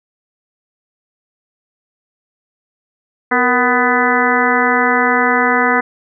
harmonic tone with a mistuned harmonic, 249.3 Hz, B3, 16 cents sharp, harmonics 1 / 2 / 3 / 4 / 5 / 6 / 7 / 8, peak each -19 / -19 / -19 / -19 / -19 / -19 / -19 / -19 dBFS, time 3.31-5.81 s, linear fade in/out 10 ms, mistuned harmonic 2, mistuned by -81 cents, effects none

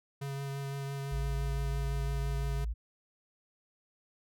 square tone with vibrato, 138.59 Hz, C#3, in tune, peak -36 dBFS, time 0.21-2.65 s, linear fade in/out 10 ms, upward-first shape triangle, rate 5.9 Hz, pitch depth 16 cents each way
sine tone, 55.2 Hz, A1, 6 cents sharp, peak -31 dBFS, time 1.11-2.74 s, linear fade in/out 20 ms
effects none

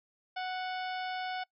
harmonic tone with a mistuned harmonic, 740 Hz, F#5, in tune, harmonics 1 / 2 / 3 / 4 / 5 / 6 / 7, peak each -35 / -41 / -45 / -47 / -49 / -51 / -52 dBFS, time 0.36-1.44 s, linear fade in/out 10 ms, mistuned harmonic 5, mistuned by -67 cents, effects noise-tail reverb RT60 0.1 s tail -23 dB re dry

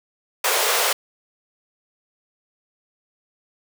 pink high-pass noise, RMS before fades -20 dBFS, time 0.44-0.93 s, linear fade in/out 5 ms, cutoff 430 Hz, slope 48 dB/octave, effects none

